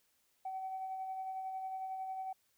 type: tone with tremolo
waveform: sine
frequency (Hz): 760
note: F#5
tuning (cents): +46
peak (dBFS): -36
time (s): 0.45-2.33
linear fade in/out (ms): 5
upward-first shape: sine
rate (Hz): 11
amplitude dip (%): 35
effects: tanh soft clip ceiling -33 dBFS + white hiss -75 dBFS RMS until 2.57 s

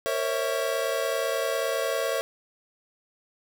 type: tone cluster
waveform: square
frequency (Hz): 461.3 / 539 / 569 / 653 / 1118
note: A#4 / C#5 / C#5 / E5 / C#6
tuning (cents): -18 / -49 / +45 / -17 / +14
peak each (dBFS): -32 / -30 / -39 / -31 / -36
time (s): 0.06-2.21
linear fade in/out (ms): 0
effects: none

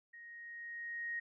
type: tone with level ramp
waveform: sine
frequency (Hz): 1873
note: A#6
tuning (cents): +8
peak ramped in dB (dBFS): -51 to -36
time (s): 0.13-1.2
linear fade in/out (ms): 10
effects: none

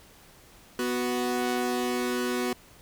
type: tone pair together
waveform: sawtooth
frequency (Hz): 246.9 / 370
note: B3 / F#4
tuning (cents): 0 / 0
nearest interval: perfect fifth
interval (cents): 700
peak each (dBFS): -25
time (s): 0.79-2.53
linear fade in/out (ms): 2
effects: pink hiss -54 dBFS RMS until 2.81 s

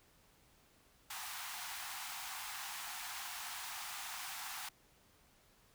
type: high-pass noise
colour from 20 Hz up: pink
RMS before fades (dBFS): -45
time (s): 1.1-4.69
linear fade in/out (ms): 5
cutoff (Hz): 730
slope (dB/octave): 96
effects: pink hiss -68 dBFS RMS until 5.74 s

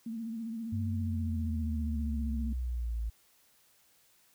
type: tone with vibrato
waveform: sine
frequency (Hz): 226.5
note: A#3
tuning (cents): -50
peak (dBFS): -35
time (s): 0.06-2.53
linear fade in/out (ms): 5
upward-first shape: sine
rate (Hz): 15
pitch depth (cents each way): 53
type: exponential sweep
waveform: sine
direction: down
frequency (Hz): 98.8 to 55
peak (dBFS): -31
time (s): 0.72-3.1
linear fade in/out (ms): 10
effects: white hiss -66 dBFS RMS until 4.34 s

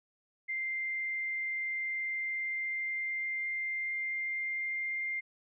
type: tone with pitch glide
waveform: sine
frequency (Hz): 2093 to 2106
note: C7 to C7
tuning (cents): 0 to +11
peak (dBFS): -32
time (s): 0.48-5.21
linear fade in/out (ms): 20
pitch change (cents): +11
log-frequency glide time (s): 2.16-5.01
effects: none

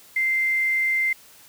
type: tone with quantisation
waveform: sine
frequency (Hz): 2087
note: C7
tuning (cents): -5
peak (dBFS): -19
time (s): 0.16-1.13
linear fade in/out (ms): 5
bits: 7
effects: white hiss -50 dBFS RMS until 1.48 s

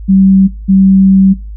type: tone pair in turn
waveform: sine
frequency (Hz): 192.2 / 192.2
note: G3 / G3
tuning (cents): -34 / -34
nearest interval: unison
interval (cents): 0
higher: neither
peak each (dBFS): -3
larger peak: neither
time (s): 0.08-0.48 / 0.68-1.34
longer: second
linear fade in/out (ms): 20
effects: noise-tail reverb RT60 0.3 s tail -21 dB re dry + added 52 Hz sine -22 dBFS peak until 1.56 s

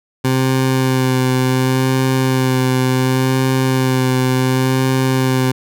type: tone with vibrato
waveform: 20% pulse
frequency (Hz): 130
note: C3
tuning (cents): -11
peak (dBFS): -8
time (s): 0.24-5.52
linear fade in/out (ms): 10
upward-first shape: sine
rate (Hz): 0.69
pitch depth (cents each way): 18
effects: none

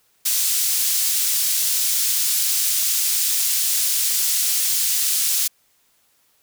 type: high-pass noise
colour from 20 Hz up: pink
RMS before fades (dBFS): -20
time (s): 0.25-5.48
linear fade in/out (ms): 10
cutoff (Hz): 5600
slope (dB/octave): 12
effects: white hiss -62 dBFS RMS until 6.42 s

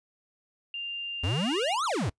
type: tone with pitch glide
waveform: sine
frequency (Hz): 2794 to 2830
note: F7 to F7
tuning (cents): 0 to +22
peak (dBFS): -32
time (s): 0.74-1.75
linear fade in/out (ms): 2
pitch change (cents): +22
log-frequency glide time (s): 1.26-1.52
type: exponential two-way sweep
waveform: square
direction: up then down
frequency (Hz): 79.2 to 1400 to 79.2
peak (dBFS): -27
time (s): 1.23-2.1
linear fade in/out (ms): 10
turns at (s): 1.85
effects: noise-tail reverb RT60 0.1 s tail -23 dB re dry + resampled to 22050 Hz

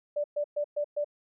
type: tone bursts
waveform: sine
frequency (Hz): 587.3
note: D5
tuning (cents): 0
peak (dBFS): -26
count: 5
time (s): 0.16-1.045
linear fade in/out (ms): 10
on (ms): 81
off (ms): 120
effects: none

